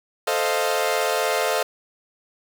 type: chord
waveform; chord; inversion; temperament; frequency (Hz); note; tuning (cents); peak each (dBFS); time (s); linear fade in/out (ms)
sawtooth; F dominant seventh; first; equal; 440 / 523.3 / 622.3 / 698.5; A4 / C5 / Eb5 / F5; 0 / 0 / 0 / 0; -22; 0.27-1.63; 5
effects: 8-bit